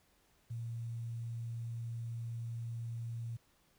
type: tone with quantisation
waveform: sine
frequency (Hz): 116.2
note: A#2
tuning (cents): -5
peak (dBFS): -38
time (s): 0.5-3.37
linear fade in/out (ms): 10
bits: 11
effects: pink hiss -71 dBFS RMS until 3.78 s